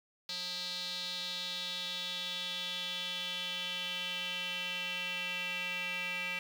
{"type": "tone with band-pass filter sweep", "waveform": "square", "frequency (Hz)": 179.7, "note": "F3", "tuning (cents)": 50, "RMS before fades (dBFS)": -38, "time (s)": [0.29, 6.39], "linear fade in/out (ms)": 2, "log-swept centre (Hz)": [4200, 2500], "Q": 5.2, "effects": ["9-bit"]}